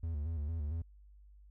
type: tone with vibrato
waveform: triangle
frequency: 77.78 Hz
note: D#2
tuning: in tune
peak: -32 dBFS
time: 0.03-0.82 s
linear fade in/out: 5 ms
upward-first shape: square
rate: 4.4 Hz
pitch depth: 98 cents each way
effects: added 50 Hz sine -55 dBFS peak until 1.5 s